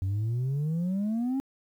sine exponential sweep, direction up, 92.5 to 274.9 Hz, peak -23 dBFS, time 0.02-1.4 s, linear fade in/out 0 ms, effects tanh soft clip ceiling -25 dBFS + 10-bit

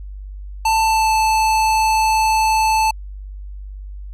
square tone with pitch glide, 887 to 877.3 Hz, A5 to A5, +14 to -5 cents, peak -14 dBFS, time 0.65-2.91 s, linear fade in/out 5 ms, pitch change -19 cents, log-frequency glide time 0.81-1.12 s, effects added 49 Hz sine -29 dBFS peak until 4.13 s + low-pass 11000 Hz 12 dB/octave

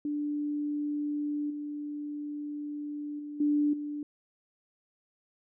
sine tone with level steps, 294.2 Hz, D4, 3 cents sharp, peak -29 / -34 / -37 / -23 / -33 dBFS, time 0.05-4.03 s, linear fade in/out 2 ms, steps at 1.5 / 3.19 / 3.4 / 3.73 s, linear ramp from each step 5 ms, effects none

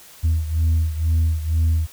sine beating tone pair, 80 / 82.1 Hz, D#2 / E2, +49 / -6 cents, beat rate 2.1 Hz, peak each -16 / -20 dBFS, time 0.23-1.87 s, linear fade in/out 20 ms, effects tanh soft clip ceiling -13 dBFS + white hiss -45 dBFS RMS until 1.92 s

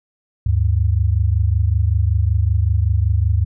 sine tone pair together, 75.51 / 100.8 Hz, D2 / G2, +49 / +49 cents, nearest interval perfect fourth, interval 500 cents, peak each -16 dBFS, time 0.46-3.45 s, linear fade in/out 5 ms, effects none

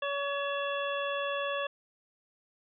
harmonic tone with a mistuned harmonic, 565 Hz, C#5, 33 cents sharp, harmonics 1 / 2 / 3 / 5 / 6, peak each -33 / -36 / -38 / -40 / -41 dBFS, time 0.02-1.67 s, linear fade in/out 5 ms, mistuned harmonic 5, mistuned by -71 cents, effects none

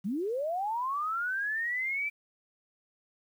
sine linear sweep, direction up, 172.7 to 2349 Hz, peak -29 dBFS, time 0.04-2.1 s, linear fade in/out 20 ms, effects 10-bit

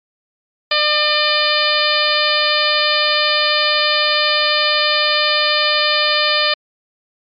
harmonic tone, 601 Hz, D5, 40 cents sharp, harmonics 1 / 2 / 3 / 4 / 5 / 6 / 7 / 8, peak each -21 / -21 / -21 / -21 / -21 / -21 / -21 / -21 dBFS, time 0.71-6.54 s, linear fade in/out 5 ms, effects MP3 48 kbps

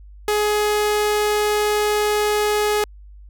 sawtooth tone, 419.7 Hz, G#4, 18 cents sharp, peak -13 dBFS, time 0.28-2.84 s, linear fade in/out 2 ms, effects added 50 Hz sine -39 dBFS peak until 3.29 s

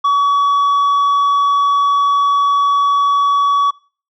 sine tone with tanh clipping, 1133 Hz, C#6, 37 cents sharp, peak -11 dBFS, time 0.04-3.71 s, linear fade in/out 10 ms, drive 4 dB, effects noise-tail reverb RT60 0.4 s tail -22 dB re dry

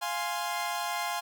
sawtooth chord, F minor, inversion none, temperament equal, 698.5 / 830.6 / 1046.5 Hz, F5 / Ab5 / C6, 0 / 0 / 0 cents, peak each -31 dBFS, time 0.01-1.21 s, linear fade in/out 20 ms, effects none

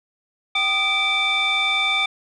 sine tone cluster, 776 / 1227 / 2325 / 3565 Hz, G5 / D#6 / D7 / A7, -18 / -25 / -18 / +22 cents, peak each -27 / -27 / -19 / -21 dBFS, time 0.55-2.06 s, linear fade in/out 5 ms, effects tanh soft clip ceiling -12 dBFS

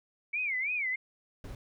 sine tone with vibrato, 2244 Hz, C#7, 21 cents sharp, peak -29 dBFS, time 0.33-0.96 s, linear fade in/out 10 ms, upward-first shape sine, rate 3.1 Hz, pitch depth 200 cents each way
brown noise, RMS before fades -42 dBFS, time 1.44-1.55 s, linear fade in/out 2 ms
effects none

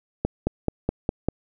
accelerating click train, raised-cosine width 2 ms, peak -8 dBFS, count 6, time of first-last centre 0.25-1.286 s, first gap 220 ms, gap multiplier 0.97, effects none

